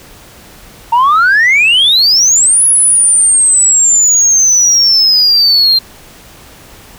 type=exponential two-way sweep; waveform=sine; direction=up then down; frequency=908 to 10548 to 4146 Hz; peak=-3 dBFS; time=0.92-5.79 s; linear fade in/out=10 ms; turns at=2.65 s; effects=tanh soft clip ceiling -3 dBFS + pink hiss -37 dBFS RMS until 6.98 s